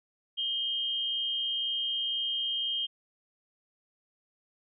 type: tone pair together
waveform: sine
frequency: 2901 / 3181 Hz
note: F#7 / G7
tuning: -35 / +25 cents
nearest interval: major second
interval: 160 cents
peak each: -37 / -29 dBFS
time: 0.37-2.87 s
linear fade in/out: 20 ms
effects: none